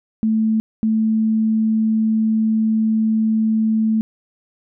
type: tone bursts at uneven times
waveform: sine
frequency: 220 Hz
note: A3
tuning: in tune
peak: -14 dBFS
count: 2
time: 0.23-0.6 / 0.83-4.01 s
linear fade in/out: 0 ms
effects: none